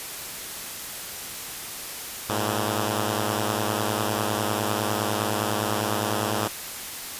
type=beating tone pair; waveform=5% pulse; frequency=104.8 / 114.7 Hz; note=G#2 / A#2; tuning=+16 / -28 cents; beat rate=9.9 Hz; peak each=-14 / -18 dBFS; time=2.29-6.48 s; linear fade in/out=5 ms; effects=white hiss -35 dBFS RMS until 7.19 s + resampled to 32000 Hz